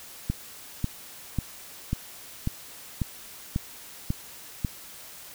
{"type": "click train", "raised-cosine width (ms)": 5, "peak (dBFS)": -13, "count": 9, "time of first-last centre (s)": [0.3, 4.648], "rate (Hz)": 1.84, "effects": ["white hiss -45 dBFS RMS until 5.34 s"]}